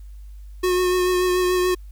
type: tone with vibrato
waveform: square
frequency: 363.3 Hz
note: F#4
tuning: 32 cents flat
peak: -18 dBFS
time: 0.63-1.75 s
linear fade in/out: 10 ms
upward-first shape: triangle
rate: 6.9 Hz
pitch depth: 22 cents each way
effects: added 50 Hz sine -36 dBFS peak until 1.91 s + white hiss -63 dBFS RMS until 1.91 s